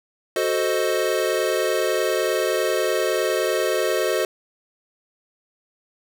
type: chord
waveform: square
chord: F# diminished seventh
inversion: none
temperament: equal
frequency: 370 / 440 / 523.3 / 622.3 Hz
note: F#4 / A4 / C5 / Eb5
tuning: 0 / 0 / 0 / 0 cents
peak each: -26 dBFS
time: 0.36-4.25 s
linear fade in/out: 2 ms
effects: none